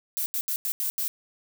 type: noise bursts at uneven times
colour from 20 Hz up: violet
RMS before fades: -28 dBFS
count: 6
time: 0.17-0.26 / 0.34-0.41 / 0.48-0.56 / 0.65-0.72 / 0.8-0.9 / 0.98-1.08 s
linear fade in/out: 0 ms
effects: none